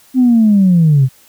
sine linear sweep, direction down, 261.6 to 125.6 Hz, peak -5 dBFS, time 0.14-1.09 s, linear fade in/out 50 ms, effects tanh soft clip ceiling -2 dBFS + white hiss -47 dBFS RMS until 1.28 s

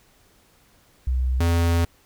sine / square tone pair in turn, 63.6 / 84.71 Hz, C2 / E2, -48 / +48 cents, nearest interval perfect fourth, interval 496 cents, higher second, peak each -19 / -18 dBFS, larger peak second, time 1.07-1.4 / 1.4-1.85 s, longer second, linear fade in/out 5 ms, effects pink hiss -58 dBFS RMS until 2.05 s

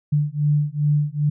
sine beating tone pair, 146.6 / 149.1 Hz, D3 / D3, -3 / +27 cents, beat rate 2.5 Hz, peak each -20 dBFS, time 0.12-1.3 s, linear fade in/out 10 ms, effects none

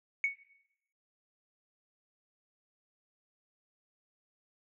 sine tone with exponential decay, 2224 Hz, C#7, 5 cents sharp, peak -22 dBFS, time 0.24-0.37 s, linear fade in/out 1 ms, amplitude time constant 28 ms, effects noise-tail reverb RT60 0.8 s tail -18 dB re dry + tanh soft clip ceiling -20 dBFS

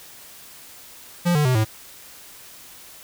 square tone with pitch steps, 174.61 / 149.4 / 127.82 / 109.36 Hz, F3 / D3 / C3 / A2, 0 / +30 / -40 / -10 cents, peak -17 dBFS, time 1.25-1.65 s, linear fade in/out 20 ms, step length 100 ms, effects white hiss -44 dBFS RMS until 3.03 s

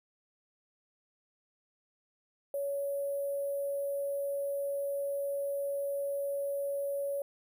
sine tone with sample-and-hold, 561 Hz, C#5, 21 cents sharp, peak -31 dBFS, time 2.54-7.22 s, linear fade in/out 2 ms, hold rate 11025 Hz, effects none

